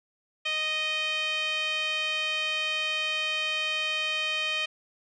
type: tone with band-pass filter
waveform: sawtooth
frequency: 621 Hz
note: D#5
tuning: 3 cents flat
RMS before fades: -29 dBFS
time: 0.45-4.66 s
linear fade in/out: 10 ms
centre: 2800 Hz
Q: 5.1
effects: resampled to 22050 Hz